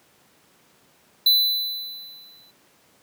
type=tone with exponential decay; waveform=square; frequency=4000 Hz; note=B7; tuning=21 cents sharp; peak=-13 dBFS; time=1.26-2.51 s; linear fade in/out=5 ms; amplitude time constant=270 ms; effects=pink hiss -58 dBFS RMS until 3.02 s + high-pass 150 Hz 12 dB/octave